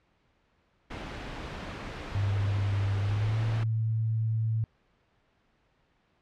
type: noise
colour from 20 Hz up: pink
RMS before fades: -38 dBFS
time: 0.9-3.64 s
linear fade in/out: 10 ms
type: tone with pitch glide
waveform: sine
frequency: 99.8 to 111.38 Hz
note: G2 to A2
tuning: +32 to +22 cents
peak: -25 dBFS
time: 2.15-4.64 s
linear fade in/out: 0 ms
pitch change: +190 cents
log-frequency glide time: 3.02-3.4 s
effects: pink hiss -69 dBFS RMS until 6.21 s + low-pass 3000 Hz 12 dB/octave